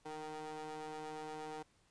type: ring-modulated tone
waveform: 30% pulse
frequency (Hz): 155.56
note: D#3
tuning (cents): 0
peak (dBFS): -38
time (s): 0.05-1.63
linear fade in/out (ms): 10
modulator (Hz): 618
effects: pink hiss -72 dBFS RMS until 1.9 s + resampled to 22050 Hz